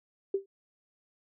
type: tone with exponential decay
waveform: sine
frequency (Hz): 392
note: G4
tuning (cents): 0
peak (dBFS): -22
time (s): 0.34-0.46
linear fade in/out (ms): 5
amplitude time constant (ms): 25
effects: none